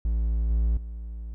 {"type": "tone with level steps", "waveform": "triangle", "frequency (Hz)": 56.3, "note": "A1", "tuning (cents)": 40, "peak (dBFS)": [-20, -18, -31], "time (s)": [0.05, 1.34], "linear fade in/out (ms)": 0, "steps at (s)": [0.5, 0.77], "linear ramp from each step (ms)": 2, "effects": []}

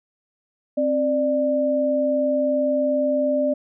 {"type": "tone pair together", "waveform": "sine", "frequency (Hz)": [264.2, 593], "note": ["C4", "D5"], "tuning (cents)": [17, 17], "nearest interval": "octave + major second", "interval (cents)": 1400, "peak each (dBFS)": [-23, -19], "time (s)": [0.77, 3.54], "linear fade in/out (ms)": 10, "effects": []}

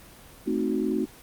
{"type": "chord", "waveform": "sine", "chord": "A diminished seventh", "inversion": "none", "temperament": "equal", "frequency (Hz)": [220, 261.6, 311.1, 370], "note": ["A3", "C4", "Eb4", "Gb4"], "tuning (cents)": [0, 0, 0, 0], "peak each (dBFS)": -29, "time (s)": [0.46, 1.06], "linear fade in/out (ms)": 20, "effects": ["pink hiss -49 dBFS RMS until 1.22 s", "Opus 24 kbps"]}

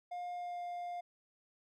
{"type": "tone with pitch glide", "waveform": "triangle", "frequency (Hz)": [710, 704.3], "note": ["F5", "F5"], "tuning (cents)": [28, 14], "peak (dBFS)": -37, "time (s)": [0.11, 1.01], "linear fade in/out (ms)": 10, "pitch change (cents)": -14, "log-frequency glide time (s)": [0.34, 0.61], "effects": []}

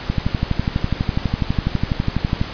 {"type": "click train", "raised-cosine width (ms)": 5, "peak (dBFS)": -5, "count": 29, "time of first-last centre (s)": [0.1, 2.414], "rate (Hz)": 12.1, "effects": ["pink hiss -31 dBFS RMS until 2.53 s", "resampled to 11025 Hz"]}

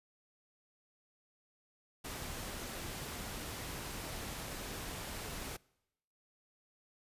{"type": "noise", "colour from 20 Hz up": "pink", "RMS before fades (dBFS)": -43, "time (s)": [2.04, 5.57], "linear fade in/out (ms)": 10, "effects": ["noise-tail reverb RT60 0.9 s tail -25 dB re dry", "resampled to 32000 Hz"]}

